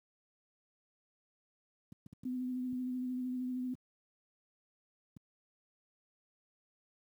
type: clicks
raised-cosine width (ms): 5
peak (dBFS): -34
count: 7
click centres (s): 1.923 / 2.063 / 2.129 / 2.235 / 2.728 / 3.747 / 5.167
type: tone with vibrato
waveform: sine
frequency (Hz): 252.6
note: B3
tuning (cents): +39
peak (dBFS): -34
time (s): 2.25-3.74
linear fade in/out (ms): 5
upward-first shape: sine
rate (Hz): 13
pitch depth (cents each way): 21
effects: high-pass 150 Hz 12 dB/octave + 11-bit